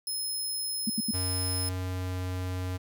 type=tone; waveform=15% pulse; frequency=5160 Hz; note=E8; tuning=38 cents flat; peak=-25 dBFS; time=0.07-1.69 s; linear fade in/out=2 ms
type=tone bursts; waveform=sine; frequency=220 Hz; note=A3; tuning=in tune; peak=-25 dBFS; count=3; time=0.87-1.111 s; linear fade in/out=5 ms; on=29 ms; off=77 ms
type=tone with pitch glide; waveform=square; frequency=92.5 to 91.75 Hz; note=F#2 to F#2; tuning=0 to -14 cents; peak=-31 dBFS; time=1.13-2.78 s; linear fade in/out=20 ms; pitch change=-14 cents; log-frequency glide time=1.5-2.21 s
effects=10-bit